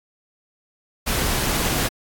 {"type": "noise", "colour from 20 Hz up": "pink", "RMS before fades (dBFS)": -22, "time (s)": [1.06, 1.89], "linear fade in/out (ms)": 20, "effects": ["AAC 64 kbps"]}